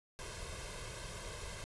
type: noise with comb filter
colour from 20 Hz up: pink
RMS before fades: -45 dBFS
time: 0.19-1.64 s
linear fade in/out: 0 ms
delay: 1.9 ms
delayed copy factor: +0.75
effects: resampled to 24000 Hz